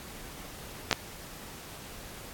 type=clicks; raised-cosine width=0.2 ms; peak=-5 dBFS; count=2; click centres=0.912 / 0.928 s; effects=pink hiss -45 dBFS RMS until 2.33 s + AAC 64 kbps